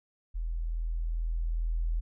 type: tone with level ramp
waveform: sine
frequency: 41.19 Hz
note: E1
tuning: 1 cent flat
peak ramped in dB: -30 to -26 dBFS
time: 0.34-2.01 s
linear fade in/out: 20 ms
effects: none